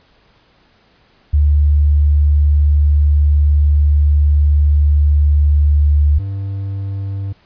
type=tone pair in turn; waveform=sine / triangle; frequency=73.42 / 98.04 Hz; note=D2 / G2; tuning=0 / +1 cents; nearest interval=perfect fourth; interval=501 cents; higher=second; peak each=-8 / -17 dBFS; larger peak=first; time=1.33-6.19 / 6.19-7.33 s; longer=first; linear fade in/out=10 ms; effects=pink hiss -53 dBFS RMS until 7.45 s + resampled to 11025 Hz